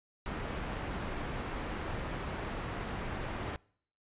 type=low-pass noise; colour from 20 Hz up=pink; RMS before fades=-38 dBFS; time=0.26-3.56 s; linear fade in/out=0 ms; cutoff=2200 Hz; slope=12 dB/octave; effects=noise-tail reverb RT60 0.6 s tail -25 dB re dry + resampled to 8000 Hz